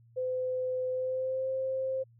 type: tone with pitch glide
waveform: sine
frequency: 510 to 526.5 Hz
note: C5 to C5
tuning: -44 to +11 cents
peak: -29 dBFS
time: 0.16-2.04 s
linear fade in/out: 20 ms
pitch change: +55 cents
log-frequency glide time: 0.9-1.49 s
effects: added 116 Hz sine -57 dBFS peak until 2.19 s